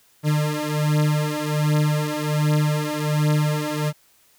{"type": "beating tone pair", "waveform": "40% pulse", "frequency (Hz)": [150, 151.3], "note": ["D3", "D#3"], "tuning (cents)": [37, -48], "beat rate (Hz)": 1.3, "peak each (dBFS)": -21, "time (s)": [0.23, 3.93], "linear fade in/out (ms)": 50, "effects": ["white hiss -58 dBFS RMS until 4.38 s"]}